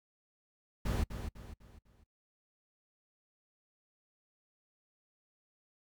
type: noise with echo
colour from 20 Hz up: brown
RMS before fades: -32 dBFS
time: 0.85-1.04 s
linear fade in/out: 10 ms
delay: 250 ms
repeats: 4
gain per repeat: -8 dB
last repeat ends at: 2.04 s
effects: noise-tail reverb RT60 0.1 s tail -24 dB re dry